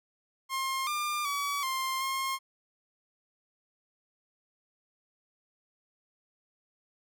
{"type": "tone with pitch steps", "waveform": "sawtooth", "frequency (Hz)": [1065, 1198, 1139, 1054, 1069], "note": ["C6", "D6", "C#6", "C6", "C6"], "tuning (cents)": [30, 34, 47, 12, 37], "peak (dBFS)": -26, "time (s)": [0.49, 2.39], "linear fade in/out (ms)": 50, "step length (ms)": 380, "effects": []}